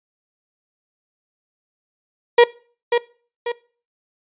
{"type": "tone with echo", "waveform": "35% pulse", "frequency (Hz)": 475.9, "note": "A#4", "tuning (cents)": 36, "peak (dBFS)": -5, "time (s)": [2.38, 2.44], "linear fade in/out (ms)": 5, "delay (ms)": 540, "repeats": 2, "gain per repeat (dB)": -7, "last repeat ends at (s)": 3.52, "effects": ["noise-tail reverb RT60 0.4 s tail -21 dB re dry", "resampled to 8000 Hz"]}